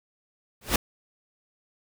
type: noise with exponential growth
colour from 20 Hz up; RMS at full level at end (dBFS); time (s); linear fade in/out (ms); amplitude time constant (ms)
pink; -17; 0.61-0.76; 5; 31
effects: none